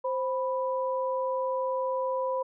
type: tone pair together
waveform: sine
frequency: 523.3 / 987.9 Hz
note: C5 / B5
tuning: 0 / 0 cents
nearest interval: major seventh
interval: 1100 cents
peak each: -28 / -31 dBFS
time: 0.04-2.43 s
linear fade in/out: 10 ms
effects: none